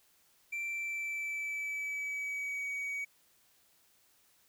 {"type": "tone with pitch glide", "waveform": "triangle", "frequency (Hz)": [2349, 2259], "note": ["D7", "C#7"], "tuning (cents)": [0, 32], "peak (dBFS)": -33, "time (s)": [0.52, 3.05], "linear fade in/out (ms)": 10, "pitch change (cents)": -68, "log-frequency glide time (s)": [0.64, 2.69], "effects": ["white hiss -68 dBFS RMS until 4.48 s"]}